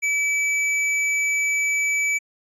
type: tone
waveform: square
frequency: 2300 Hz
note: D7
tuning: 37 cents flat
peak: -20 dBFS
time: 0.02-2.19 s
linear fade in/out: 20 ms
effects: resampled to 24000 Hz